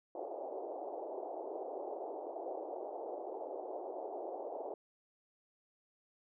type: band-pass noise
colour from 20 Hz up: white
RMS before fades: -43 dBFS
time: 0.15-4.74 s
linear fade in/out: 2 ms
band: 340 to 780 Hz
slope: 48 dB/octave
effects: none